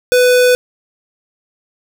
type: tone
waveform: square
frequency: 497.6 Hz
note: B4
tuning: 13 cents sharp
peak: -8 dBFS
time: 0.12-0.55 s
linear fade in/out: 0 ms
effects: none